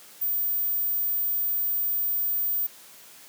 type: tone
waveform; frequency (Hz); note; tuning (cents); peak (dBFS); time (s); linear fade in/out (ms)
sine; 14720; A#9; -23; -23; 0.21-2.67; 10
effects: white hiss -49 dBFS RMS until 3.28 s + high-pass 150 Hz 12 dB/octave